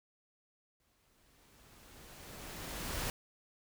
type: noise with exponential growth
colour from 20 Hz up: pink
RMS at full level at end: -36 dBFS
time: 0.8-3.1 s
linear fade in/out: 1 ms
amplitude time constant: 500 ms
effects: none